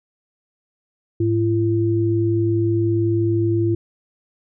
sine tone pair together, 106.8 / 339.1 Hz, G#2 / E4, +49 / +49 cents, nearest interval octave + minor sixth, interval 2000 cents, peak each -19 / -18 dBFS, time 1.2-3.75 s, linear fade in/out 5 ms, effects none

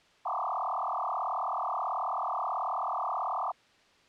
sine tone with frequency modulation, 957 Hz, A#5, 45 cents sharp, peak -29 dBFS, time 0.25-3.52 s, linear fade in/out 10 ms, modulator 38.5 Hz, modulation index 6.9, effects white hiss -62 dBFS RMS until 4.08 s + low-pass 4000 Hz 12 dB/octave

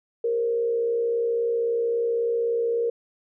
sine tone with frequency modulation, 466.2 Hz, A#4, in tune, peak -21 dBFS, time 0.24-2.9 s, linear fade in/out 5 ms, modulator 63.7 Hz, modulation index 0.43, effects none

